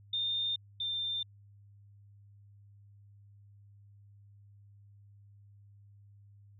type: tone pair in turn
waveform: sine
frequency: 3626 / 3591 Hz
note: A#7 / A7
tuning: -49 / +35 cents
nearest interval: unison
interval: 16 cents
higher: first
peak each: -30 / -32 dBFS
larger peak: first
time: 0.13-0.56 / 0.8-1.23 s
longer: neither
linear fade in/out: 5 ms
effects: added 101 Hz sine -55 dBFS peak until 6.59 s